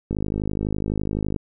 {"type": "click train", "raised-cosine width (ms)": 3, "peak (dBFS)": -12, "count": 66, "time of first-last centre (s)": [0.11, 1.362], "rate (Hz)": 51.9, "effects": []}